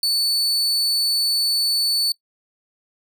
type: tone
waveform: 40% pulse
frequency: 4480 Hz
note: C#8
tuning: 18 cents sharp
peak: -16 dBFS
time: 0.03-2.12 s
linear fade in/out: 2 ms
effects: noise-tail reverb RT60 0.1 s tail -22 dB re dry

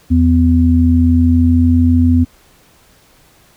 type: tone pair together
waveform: sine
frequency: 83.7 / 250.8 Hz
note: E2 / B3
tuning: +27 / +27 cents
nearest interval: octave + perfect fifth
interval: 1900 cents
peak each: -10 dBFS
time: 0.1-2.25 s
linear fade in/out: 20 ms
effects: pink hiss -49 dBFS RMS until 3.56 s

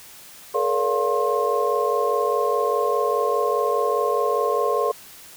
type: tone cluster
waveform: sine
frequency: 428.4 / 473.3 / 571 / 702 / 1066 Hz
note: A4 / A#4 / D5 / F5 / C6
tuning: -46 / +26 / -49 / +9 / +32 cents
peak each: -24 / -24 / -26 / -29 / -24 dBFS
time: 0.54-4.92 s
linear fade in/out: 10 ms
effects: white hiss -44 dBFS RMS until 5.36 s

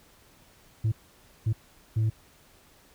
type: tone bursts at uneven times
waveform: sine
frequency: 110 Hz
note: A2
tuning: in tune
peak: -19 dBFS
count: 3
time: 0.84-0.92 / 1.46-1.53 / 1.96-2.1 s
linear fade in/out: 10 ms
effects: tanh soft clip ceiling -21 dBFS + pink hiss -58 dBFS RMS until 2.94 s

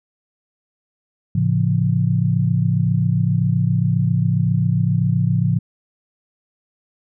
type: chord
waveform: sine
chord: A augmented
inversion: none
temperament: just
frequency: 110 / 137.5 / 171.88 Hz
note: A2 / C#3 / E#3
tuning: 0 / -14 / -27 cents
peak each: -19 dBFS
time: 1.35-5.59 s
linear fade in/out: 5 ms
effects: none

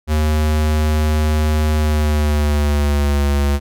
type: tone with pitch glide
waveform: square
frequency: 76.7 to 71.15 Hz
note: D#2 to C#2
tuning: -24 to +46 cents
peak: -14 dBFS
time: 0.07-3.6 s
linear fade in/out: 50 ms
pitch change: -130 cents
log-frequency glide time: 1.74-3.26 s
effects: none

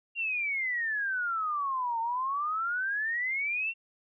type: exponential two-way sweep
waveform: sine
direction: down then up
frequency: 2794 to 901 to 2754 Hz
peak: -28 dBFS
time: 0.15-3.74 s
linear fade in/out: 50 ms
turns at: 2 s
effects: none

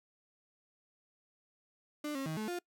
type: tone with pitch steps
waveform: 35% pulse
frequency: 297.6 / 270.8 / 157.9 / 215.9 / 352.4 Hz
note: D4 / C#4 / D#3 / A3 / F4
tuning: +23 / -40 / +26 / -33 / +16 cents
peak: -34 dBFS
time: 2.04-2.59 s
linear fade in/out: 5 ms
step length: 110 ms
effects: noise-tail reverb RT60 0.1 s tail -24 dB re dry

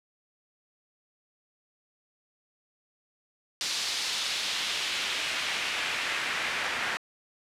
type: noise with band-pass filter sweep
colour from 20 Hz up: pink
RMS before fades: -31 dBFS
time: 3.61-6.97 s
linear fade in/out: 0 ms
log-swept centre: 4500 to 1800 Hz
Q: 1.4
effects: low-pass 12000 Hz 12 dB/octave

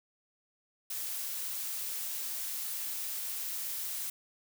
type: noise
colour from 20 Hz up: blue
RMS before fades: -37 dBFS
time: 0.9-4.1 s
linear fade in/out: 5 ms
effects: none

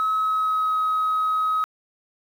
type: tone with pitch glide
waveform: sine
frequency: 1284 to 1269.3 Hz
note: E6 to D#6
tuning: -46 to +34 cents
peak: -18 dBFS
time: 0-1.64 s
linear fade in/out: 0 ms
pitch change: -20 cents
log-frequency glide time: 0.14-0.76 s
effects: tanh soft clip ceiling -16 dBFS + 8-bit

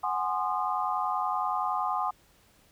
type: chord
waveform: sine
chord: Ab dominant seventh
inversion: third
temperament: equal with one note detuned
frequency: 740 / 830.6 / 1046.5 / 1222.4 Hz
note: Gb5 / Ab5 / C6 / Eb6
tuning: 0 / 0 / 0 / -31 cents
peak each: -32 dBFS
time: 0.03-2.11 s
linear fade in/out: 10 ms
effects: pink hiss -62 dBFS RMS until 2.71 s

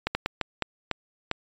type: slowing click train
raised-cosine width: 0.3 ms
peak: -9 dBFS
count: 7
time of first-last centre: 0.07-1.314 s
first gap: 80 ms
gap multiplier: 1.38
effects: resampled to 16000 Hz

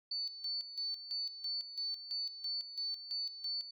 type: tone with tremolo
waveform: sine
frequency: 4499 Hz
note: C#8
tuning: 25 cents sharp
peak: -35 dBFS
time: 0.11-3.71 s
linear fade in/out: 5 ms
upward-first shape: square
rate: 3 Hz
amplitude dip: 70%
effects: none

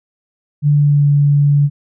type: tone with pitch glide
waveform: sine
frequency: 146.4 to 143.97 Hz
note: D3 to D3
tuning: -5 to -34 cents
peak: -8 dBFS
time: 0.62-1.7 s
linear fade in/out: 50 ms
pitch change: -29 cents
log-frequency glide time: 0.72-1.07 s
effects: none

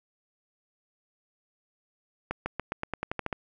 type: accelerating click train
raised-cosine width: 0.5 ms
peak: -15 dBFS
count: 11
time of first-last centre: 2.31-3.328 s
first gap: 150 ms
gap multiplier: 0.91
effects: none

